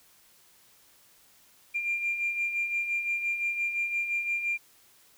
sine beating tone pair, 2385 / 2390.8 Hz, D7 / D7, +26 / +30 cents, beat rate 5.8 Hz, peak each -35 / -27 dBFS, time 1.74-4.58 s, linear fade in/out 20 ms, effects tanh soft clip ceiling -21 dBFS + white hiss -60 dBFS RMS until 5.17 s

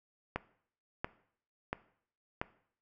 click train, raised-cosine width 0.5 ms, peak -18 dBFS, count 4, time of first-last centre 0.36-2.415 s, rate 1.46 Hz, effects noise-tail reverb RT60 0.6 s tail -18 dB re dry

